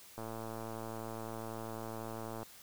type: click train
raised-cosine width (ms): 1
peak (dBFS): -29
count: 253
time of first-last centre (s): 0.18-2.43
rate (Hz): 112
effects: white hiss -56 dBFS RMS until 2.62 s